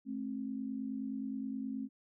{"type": "tone pair together", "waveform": "sine", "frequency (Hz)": [216.9, 266.4], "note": ["A3", "C4"], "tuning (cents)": [-25, 31], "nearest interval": "major third", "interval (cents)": 356, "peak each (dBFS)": [-40, -38], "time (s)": [0.05, 1.89], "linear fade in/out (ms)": 50, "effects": []}